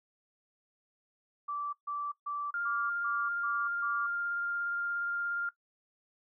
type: tone bursts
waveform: sine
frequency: 1163 Hz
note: D6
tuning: 17 cents flat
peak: -33 dBFS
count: 7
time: 1.48-4.07 s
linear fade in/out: 10 ms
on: 250 ms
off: 140 ms
type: tone with vibrato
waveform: sine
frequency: 1400 Hz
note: F6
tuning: 4 cents sharp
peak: -31 dBFS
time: 2.54-5.49 s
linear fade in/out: 2 ms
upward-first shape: triangle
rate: 17 Hz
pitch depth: 10 cents each way
effects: noise-tail reverb RT60 0.1 s tail -17 dB re dry